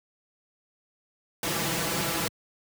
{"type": "noise with comb filter", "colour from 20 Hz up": "pink", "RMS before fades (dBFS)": -28, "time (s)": [1.43, 2.28], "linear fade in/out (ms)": 2, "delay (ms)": 6, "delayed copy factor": 0.7, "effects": ["high-pass 100 Hz 12 dB/octave"]}